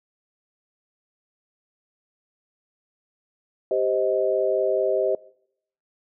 sine chord, C minor, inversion second, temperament just, 392.4 / 523.3 / 627.9 Hz, G4 / C5 / Eb5, +2 / 0 / +16 cents, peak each -24 dBFS, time 3.71-5.15 s, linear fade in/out 2 ms, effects noise-tail reverb RT60 0.7 s tail -22 dB re dry

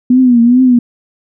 sine tone with vibrato, 245.3 Hz, B3, 12 cents flat, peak -4 dBFS, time 0.1-0.79 s, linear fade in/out 5 ms, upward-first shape triangle, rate 2.4 Hz, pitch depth 110 cents each way, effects none

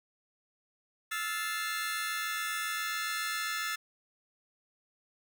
sawtooth chord, F major seventh, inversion third, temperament just, 1309.6 / 1396.9 / 1746.1 / 2095 Hz, E6 / F6 / A6 / C7, -12 / 0 / -14 / +2 cents, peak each -34 / -37 / -32 / -37 dBFS, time 1.11-3.76 s, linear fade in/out 10 ms, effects none

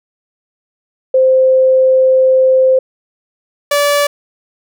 sine / sawtooth tone pair in turn, 521 / 577.5 Hz, C5 / D5, -7 / -29 cents, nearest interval major second, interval 178 cents, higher second, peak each -6 dBFS, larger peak neither, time 1.14-2.79 / 3.71-4.07 s, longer first, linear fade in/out 5 ms, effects none

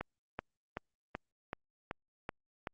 click train, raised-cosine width 0.5 ms, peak -22 dBFS, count 8, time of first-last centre 0.01-2.672 s, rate 2.63 Hz, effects Opus 48 kbps

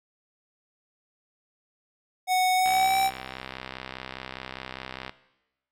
square tone with pitch glide, 740 to 772.8 Hz, F#5 to G5, 0 to -25 cents, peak -21 dBFS, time 2.27-3.11 s, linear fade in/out 50 ms, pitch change +75 cents, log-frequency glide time 2.55-2.99 s
click train, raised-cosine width 0.3 ms, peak -19 dBFS, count 159, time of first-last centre 2.66-5.095 s, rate 64.9 Hz
effects noise-tail reverb RT60 1.0 s tail -17 dB re dry

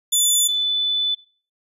15% pulse / sine tone pair in turn, 3495 / 3495 Hz, A7 / A7, -12 / -12 cents, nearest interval unison, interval 0 cents, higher neither, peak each -8 / -18 dBFS, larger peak first, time 0.12-0.48 / 0.48-1.15 s, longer second, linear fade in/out 10 ms, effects noise-tail reverb RT60 0.4 s tail -18 dB re dry + resampled to 32000 Hz

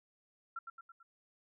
sine tone with echo, 1362 Hz, F6, 44 cents flat, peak -38 dBFS, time 0.56-0.59 s, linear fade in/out 5 ms, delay 110 ms, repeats 4, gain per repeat -5 dB, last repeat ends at 1.03 s, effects none

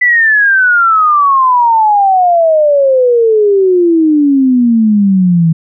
sine exponential sweep, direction down, 2000 to 160 Hz, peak -5 dBFS, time 0.01-5.53 s, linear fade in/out 10 ms, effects none

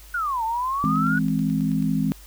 sine exponential two-way sweep, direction down then up, 1488 to 879 to 1488 Hz, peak -22 dBFS, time 0.14-1.19 s, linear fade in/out 5 ms, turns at 0.44 s
sine chord, E augmented, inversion none, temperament equal with one note detuned, 163.01 / 207.7 / 261.6 Hz, E3 / G#3 / B#3, -19 / 0 / 0 cents, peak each -24 dBFS, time 0.84-2.12 s, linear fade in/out 0 ms
click train, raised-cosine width 0.2 ms, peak -29 dBFS, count 10, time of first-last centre 0.85-1.825 s, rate 9.23 Hz
effects added 50 Hz sine -44 dBFS peak until 2.26 s + white hiss -49 dBFS RMS until 2.26 s

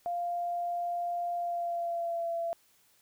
sine tone with pitch glide, 697 to 674.8 Hz, F5 to E5, -4 to +40 cents, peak -30 dBFS, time 0.06-2.53 s, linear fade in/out 0 ms, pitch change -56 cents, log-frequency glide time 1.35-2.3 s, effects white hiss -66 dBFS RMS until 3.01 s

